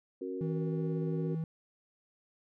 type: chord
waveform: sine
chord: F# major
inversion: second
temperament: equal with one note detuned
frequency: 270.4 / 370 / 466.2 Hz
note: C#4 / F#4 / A#4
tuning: -43 / 0 / 0 cents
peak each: -40 / -38 / -41 dBFS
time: 0.21-1.35 s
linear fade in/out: 5 ms
type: tone with vibrato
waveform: triangle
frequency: 161.2 Hz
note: E3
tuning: 38 cents flat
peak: -30 dBFS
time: 0.41-1.44 s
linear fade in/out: 2 ms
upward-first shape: triangle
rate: 13 Hz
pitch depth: 9 cents each way
effects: none